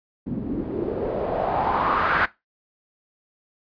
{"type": "noise with low-pass filter sweep", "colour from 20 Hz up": "white", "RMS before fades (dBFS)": -24, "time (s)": [0.26, 2.26], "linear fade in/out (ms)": 10, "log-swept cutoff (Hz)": [220, 1600], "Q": 3.6, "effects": ["noise-tail reverb RT60 0.2 s tail -18 dB re dry", "resampled to 11025 Hz"]}